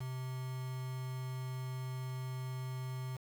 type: tone with quantisation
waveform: triangle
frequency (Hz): 128.9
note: C3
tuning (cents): -26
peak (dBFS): -36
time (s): 0-3.17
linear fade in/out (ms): 10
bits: 8
effects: none